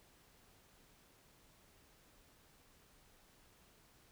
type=silence; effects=pink hiss -67 dBFS RMS until 4.11 s